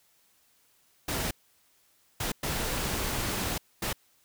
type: noise bursts at uneven times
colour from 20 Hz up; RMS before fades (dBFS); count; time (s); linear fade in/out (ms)
pink; -31; 4; 1.08-1.31 / 2.2-2.32 / 2.43-3.58 / 3.82-3.93; 5
effects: white hiss -66 dBFS RMS until 4.24 s